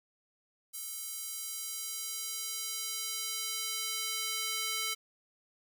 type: tone with high-pass filter sweep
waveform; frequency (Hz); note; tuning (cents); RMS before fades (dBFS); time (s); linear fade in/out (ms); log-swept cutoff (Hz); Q
square; 440; A4; 0; -37; 0.73-4.95; 20; 8900 to 2500; 0.75
effects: none